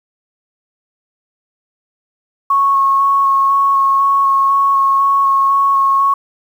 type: tone with vibrato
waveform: sine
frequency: 1099 Hz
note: C#6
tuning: 15 cents flat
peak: -9 dBFS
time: 2.5-6.14 s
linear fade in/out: 5 ms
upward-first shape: square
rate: 2 Hz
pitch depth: 9 cents each way
effects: 7-bit